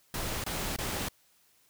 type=noise bursts; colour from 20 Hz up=pink; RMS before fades=-34 dBFS; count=3; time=0.14-1.086 s; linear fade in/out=2 ms; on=300 ms; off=23 ms; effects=white hiss -66 dBFS RMS until 1.69 s